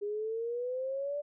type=exponential sweep; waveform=sine; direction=up; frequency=406 to 589 Hz; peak=-32 dBFS; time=0.01-1.22 s; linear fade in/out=20 ms; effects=none